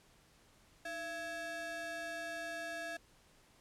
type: ring-modulated tone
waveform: square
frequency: 493.9 Hz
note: B4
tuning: in tune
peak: -38 dBFS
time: 0.85-2.97 s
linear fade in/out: 5 ms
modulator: 1170 Hz
effects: pink hiss -66 dBFS RMS until 3.6 s + low-pass 11000 Hz 12 dB/octave